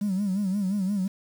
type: tone with vibrato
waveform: triangle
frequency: 196 Hz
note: G3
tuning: in tune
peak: -20 dBFS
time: 0.01-1.08 s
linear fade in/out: 10 ms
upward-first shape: sine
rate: 5.7 Hz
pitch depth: 110 cents each way
effects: tanh soft clip ceiling -20 dBFS + 8-bit

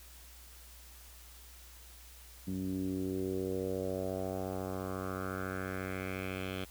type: tone with low-pass filter sweep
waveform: 10% pulse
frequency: 94.1 Hz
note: F#2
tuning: 30 cents sharp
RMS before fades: -37 dBFS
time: 2.47-6.65 s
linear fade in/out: 10 ms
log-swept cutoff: 230 to 3200 Hz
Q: 3.2
effects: added 60 Hz sine -54 dBFS peak until 6.7 s + white hiss -56 dBFS RMS until 6.7 s

